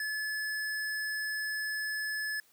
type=tone; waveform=square; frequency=1720 Hz; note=A6; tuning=40 cents flat; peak=-33 dBFS; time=0-2.4 s; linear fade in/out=2 ms; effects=white hiss -65 dBFS RMS until 2.52 s + high-pass 100 Hz 12 dB/octave